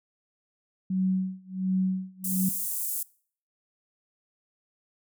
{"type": "tone with tremolo", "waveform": "sine", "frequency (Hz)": 187.4, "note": "F#3", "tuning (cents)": 22, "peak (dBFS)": -21, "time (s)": [0.9, 2.49], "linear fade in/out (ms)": 5, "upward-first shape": "sine", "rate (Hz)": 1.4, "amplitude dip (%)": 95}
{"type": "high-pass noise", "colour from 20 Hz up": "pink", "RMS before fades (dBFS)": -31, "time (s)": [2.24, 3.03], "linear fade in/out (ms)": 5, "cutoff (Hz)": 8900, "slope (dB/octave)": 24}
{"effects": ["noise-tail reverb RT60 0.5 s tail -23 dB re dry"]}